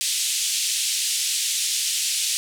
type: band-pass noise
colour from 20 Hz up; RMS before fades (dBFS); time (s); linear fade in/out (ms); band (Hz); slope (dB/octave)
white; -24; 0.01-2.37; 0; 2700 to 9400; 24
effects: none